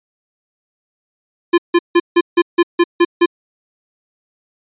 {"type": "tone bursts", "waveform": "square", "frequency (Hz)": 345.8, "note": "F4", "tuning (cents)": -17, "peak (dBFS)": -8, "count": 9, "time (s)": [1.53, 3.26], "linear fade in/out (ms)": 10, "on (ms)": 50, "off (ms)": 160, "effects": ["resampled to 8000 Hz"]}